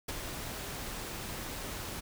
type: noise with ADSR envelope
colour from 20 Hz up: pink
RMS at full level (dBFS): -35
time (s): 0.08-2.01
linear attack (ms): 9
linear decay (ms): 28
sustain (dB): -5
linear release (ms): 20
effects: none